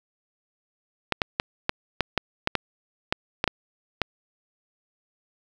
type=clicks; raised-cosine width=0.3 ms; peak=-5 dBFS; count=12; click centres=1.123 / 1.218 / 1.399 / 1.694 / 2.007 / 2.177 / 2.474 / 2.553 / 3.125 / 3.441 / 3.477 / 4.017 s; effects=7-bit